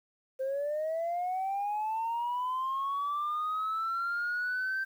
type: linear sweep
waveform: sine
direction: up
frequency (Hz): 520 to 1568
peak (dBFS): -28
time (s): 0.39-4.85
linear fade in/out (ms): 20
effects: tanh soft clip ceiling -27 dBFS + 10-bit